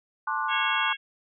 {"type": "chord", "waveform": "sine", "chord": "D dominant seventh", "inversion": "second", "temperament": "just", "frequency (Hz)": [881, 1057.2, 1174.7, 1468.3], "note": ["A5", "C6", "D6", "F#6"], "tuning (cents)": [2, 18, 0, -14], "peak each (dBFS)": -31, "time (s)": [0.27, 0.93], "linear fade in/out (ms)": 5}
{"type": "harmonic tone", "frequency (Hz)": 548, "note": "C#5", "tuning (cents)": -20, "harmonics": [3, 4, 5, 6], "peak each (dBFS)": [-31, -31, -31, -31], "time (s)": [0.48, 0.97], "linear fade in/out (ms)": 50}
{"effects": []}